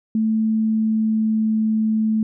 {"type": "tone with pitch glide", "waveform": "sine", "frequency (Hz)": [220, 218.6], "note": ["A3", "A3"], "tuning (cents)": [0, -11], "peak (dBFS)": -16, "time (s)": [0.15, 2.23], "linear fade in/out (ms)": 2, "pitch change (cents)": -11, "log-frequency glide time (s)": [0.39, 1.56], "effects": []}